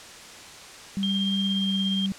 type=tone with pitch glide; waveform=sine; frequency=196.2 to 194.06 Hz; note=G3 to G3; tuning=+2 to -17 cents; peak=-24 dBFS; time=0.97-2.12 s; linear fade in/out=0 ms; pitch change=-19 cents; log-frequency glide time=1.43-1.77 s
type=tone with tremolo; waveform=sine; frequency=3197 Hz; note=G7; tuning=33 cents sharp; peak=-25 dBFS; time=1.03-2.06 s; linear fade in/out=0 ms; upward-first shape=sine; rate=17 Hz; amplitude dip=35%
effects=white hiss -43 dBFS RMS until 2.18 s + low-pass 7000 Hz 12 dB/octave